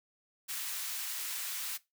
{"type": "high-pass noise", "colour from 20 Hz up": "white", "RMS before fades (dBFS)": -38, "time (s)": [0.48, 1.78], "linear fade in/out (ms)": 20, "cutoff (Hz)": 1300, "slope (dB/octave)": 12, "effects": ["noise-tail reverb RT60 0.2 s tail -19 dB re dry"]}